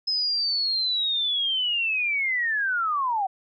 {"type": "linear sweep", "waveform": "sine", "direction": "down", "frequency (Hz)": [5130, 740], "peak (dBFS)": -22, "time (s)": [0.07, 3.27], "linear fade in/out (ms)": 10, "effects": []}